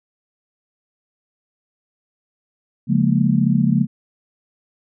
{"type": "chord", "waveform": "sine", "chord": "Bb minor seventh", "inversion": "first", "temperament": "just", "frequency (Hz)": [139.85, 174.81, 209.8, 233.1], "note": ["Db3", "F3", "Ab3", "Bb3"], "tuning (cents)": [16, 2, 18, 0], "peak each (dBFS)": -19, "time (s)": [2.87, 3.87], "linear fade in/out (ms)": 50, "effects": []}